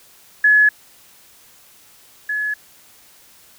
sine tone pair in turn, 1700 / 1700 Hz, G#6 / G#6, +40 / +40 cents, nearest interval unison, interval 0 cents, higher neither, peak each -9 / -19 dBFS, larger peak first, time 0.44-0.69 / 2.29-2.54 s, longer neither, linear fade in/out 5 ms, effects white hiss -49 dBFS RMS until 3.58 s

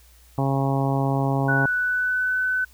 harmonic tone, 136.5 Hz, C#3, 26 cents flat, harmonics 1 / 2 / 3 / 4 / 5 / 6 / 7 / 8, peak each -22 / -26 / -31 / -32 / -30 / -30 / -33 / -36 dBFS, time 0.38-1.66 s, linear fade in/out 2 ms
sine tone with pitch glide, 1480 to 1508.5 Hz, F#6 to F#6, 0 to +33 cents, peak -20 dBFS, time 1.48-2.65 s, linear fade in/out 10 ms, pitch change +33 cents, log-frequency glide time 1.62-2.39 s
effects added 60 Hz sine -51 dBFS peak until 2.73 s + white hiss -56 dBFS RMS until 2.73 s

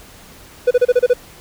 triangle tone bursts, 493.9 Hz, B4, in tune, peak -6 dBFS, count 7, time 0.67-1.136 s, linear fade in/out 10 ms, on 40 ms, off 31 ms, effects pink hiss -42 dBFS RMS until 1.4 s

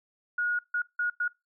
sine tone bursts at uneven times, 1445 Hz, F#6, 41 cents flat, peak -25 dBFS, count 4, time 0.38-0.59 / 0.74-0.82 / 0.99-1.1 / 1.2-1.28 s, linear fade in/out 5 ms, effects noise-tail reverb RT60 0.2 s tail -22 dB re dry

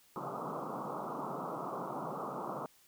white band-pass noise, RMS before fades -40 dBFS, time 0.16-2.66 s, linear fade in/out 0 ms, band 130 to 1300 Hz, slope 96 dB/octave, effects white hiss -65 dBFS RMS until 2.87 s

